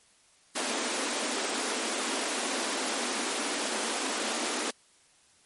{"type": "high-pass noise", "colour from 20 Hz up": "pink", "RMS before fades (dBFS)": -31, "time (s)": [0.55, 4.71], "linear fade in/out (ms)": 10, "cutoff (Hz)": 220, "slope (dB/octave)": 96, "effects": ["white hiss -62 dBFS RMS until 5.45 s", "MP3 48 kbps"]}